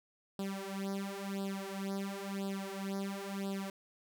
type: tone with flanger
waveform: sawtooth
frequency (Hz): 196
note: G3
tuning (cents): 0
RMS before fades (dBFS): -39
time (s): 0.39-3.7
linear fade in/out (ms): 2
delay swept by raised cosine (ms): 0.23 to 4.93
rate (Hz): 0.97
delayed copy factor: +0.9
effects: none